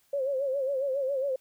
sine tone with vibrato, 542 Hz, C#5, 39 cents flat, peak -26 dBFS, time 0.13-1.36 s, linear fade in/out 5 ms, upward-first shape sine, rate 7.3 Hz, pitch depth 88 cents each way, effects white hiss -67 dBFS RMS until 1.4 s

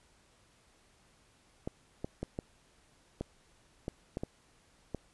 clicks, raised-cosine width 2 ms, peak -22 dBFS, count 9, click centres 1.675 / 2.045 / 2.23 / 2.389 / 3.21 / 3.881 / 4.171 / 4.235 / 4.947 s, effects pink hiss -66 dBFS RMS until 5.13 s + resampled to 24000 Hz

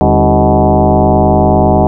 sine tone with frequency modulation, 270.1 Hz, C#4, 45 cents flat, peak -5 dBFS, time 0.01-1.87 s, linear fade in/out 0 ms, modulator 118 Hz, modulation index 4.8, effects none

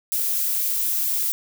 violet noise, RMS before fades -23 dBFS, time 0.12-1.32 s, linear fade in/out 0 ms, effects none

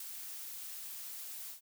blue noise with ADSR envelope, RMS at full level -41 dBFS, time 0-1.61 s, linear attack 5 ms, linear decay 5 ms, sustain -4 dB, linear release 110 ms, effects none

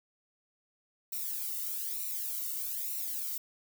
violet noise with flanger, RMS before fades -36 dBFS, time 1.12-3.38 s, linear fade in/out 5 ms, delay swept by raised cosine 0.61 to 1.23 ms, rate 1.1 Hz, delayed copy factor -0.85, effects none

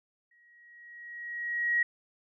sine tone with exponential growth, 1900 Hz, A#6, 33 cents sharp, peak -22 dBFS, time 0.31-1.83 s, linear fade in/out 5 ms, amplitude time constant 330 ms, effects none

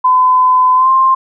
sine tone with pitch glide, 1015 to 1053.2 Hz, B5 to C6, +47 to +11 cents, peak -6 dBFS, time 0.04-1.15 s, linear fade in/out 10 ms, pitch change +64 cents, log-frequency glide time 0.75-0.9 s, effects none

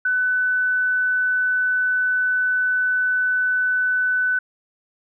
sine tone, 1500 Hz, F#6, 23 cents sharp, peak -17 dBFS, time 0.05-4.39 s, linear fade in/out 5 ms, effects none

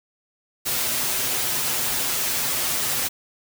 white noise with comb filter, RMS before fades -24 dBFS, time 0.65-3.09 s, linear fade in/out 20 ms, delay 7.9 ms, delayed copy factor +0.7, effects none

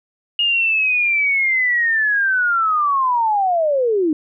sine linear sweep, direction down, 2862 to 293.7 Hz, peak -14 dBFS, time 0.39-4.13 s, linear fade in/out 2 ms, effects none

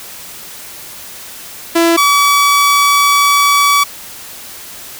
sawtooth tone pair in turn, 335.1 / 1142.2 Hz, E4 / D6, +29 / -49 cents, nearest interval octave + major sixth, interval 2122 cents, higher second, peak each -4 dBFS, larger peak neither, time 1.75-1.97 / 1.97-3.84 s, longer second, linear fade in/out 10 ms, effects white hiss -31 dBFS RMS until 4.99 s

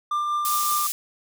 triangle tone with tremolo, 1191 Hz, D6, 24 cents sharp, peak -19 dBFS, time 0.11-0.87 s, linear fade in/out 5 ms, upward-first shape triangle, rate 5.2 Hz, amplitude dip 30%
pink high-pass noise, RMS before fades -27 dBFS, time 0.45-0.92 s, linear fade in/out 0 ms, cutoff 6600 Hz, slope 12 dB/octave
effects none

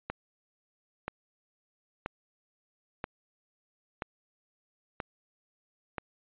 click train, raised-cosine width 0.5 ms, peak -18 dBFS, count 7, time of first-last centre 0.1-5.982 s, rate 1.02 Hz, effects resampled to 8000 Hz

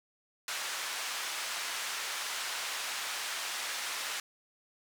pink band-pass noise, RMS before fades -37 dBFS, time 0.48-4.2 s, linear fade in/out 2 ms, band 1200 to 9000 Hz, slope 12 dB/octave, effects none

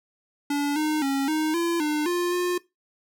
square tone with pitch steps, 287.5 / 307 / 274 / 310.9 / 339.8 / 301.3 / 351.5 / 356 Hz, D4 / D#4 / C#4 / D#4 / F4 / D4 / F4 / F4, -37 / -23 / -20 / -1 / -47 / +44 / +11 / +33 cents, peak -23 dBFS, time 0.5-2.58 s, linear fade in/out 5 ms, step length 260 ms, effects noise-tail reverb RT60 0.2 s tail -19 dB re dry

